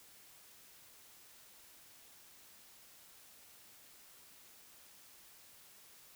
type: silence
effects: white hiss -60 dBFS RMS until 6.15 s